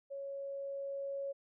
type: tone with level ramp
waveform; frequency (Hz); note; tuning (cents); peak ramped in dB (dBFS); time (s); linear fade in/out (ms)
sine; 554; C#5; -1; -40 to -36; 0.1-1.33; 20
effects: none